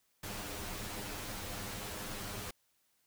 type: noise with comb filter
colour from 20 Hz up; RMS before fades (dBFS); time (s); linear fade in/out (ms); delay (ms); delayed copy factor
pink; -42; 0.23-2.51; 5; 9.8; +0.8
effects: white hiss -75 dBFS RMS until 3.06 s